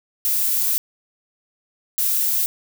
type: noise bursts at uneven times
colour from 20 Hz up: violet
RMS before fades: -20 dBFS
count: 2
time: 0.25-0.78 / 1.98-2.46 s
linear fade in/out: 0 ms
effects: none